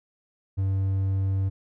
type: tone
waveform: triangle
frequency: 96.5 Hz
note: G2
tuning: 27 cents flat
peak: -20 dBFS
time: 0.57-1.5 s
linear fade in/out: 20 ms
effects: none